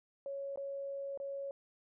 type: tone with dropouts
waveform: sine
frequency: 554.4 Hz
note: C#5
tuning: in tune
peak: -38 dBFS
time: 0.26-1.51 s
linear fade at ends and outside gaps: 1 ms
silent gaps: 0.559-0.574 / 1.175-1.2 s
effects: none